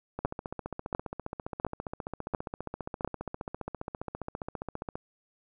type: two click trains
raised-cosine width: 1 ms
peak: -13 / -21 dBFS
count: 5 / 72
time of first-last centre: 0.25-3.047 / 0.19-4.955 s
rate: 1.43 / 14.9 Hz
effects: none